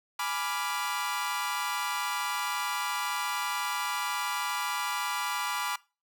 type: chord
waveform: sawtooth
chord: G# diminished seventh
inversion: none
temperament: equal with one note detuned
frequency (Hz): 833.5 / 987.8 / 1174.7 / 1396.9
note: G#5 / B5 / D6 / F6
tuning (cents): +6 / 0 / 0 / 0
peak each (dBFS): -34 / -30 / -31 / -34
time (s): 0.19-5.76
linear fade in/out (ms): 5
effects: noise-tail reverb RT60 0.3 s tail -21 dB re dry